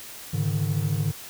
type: chord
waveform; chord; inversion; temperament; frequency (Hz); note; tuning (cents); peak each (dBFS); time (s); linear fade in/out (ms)
triangle; Ab suspended fourth; none; equal with one note detuned; 103.83 / 142.24 / 155.56; Ab2 / Db3 / Eb3; 0 / +45 / 0; -25; 0.33-1.12; 10
effects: white hiss -41 dBFS RMS until 1.29 s